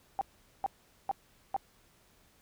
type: tone bursts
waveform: sine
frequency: 786 Hz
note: G5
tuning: 4 cents sharp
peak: -27 dBFS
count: 4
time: 0.19-1.564 s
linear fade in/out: 0 ms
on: 21 ms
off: 430 ms
effects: pink hiss -65 dBFS RMS until 2.41 s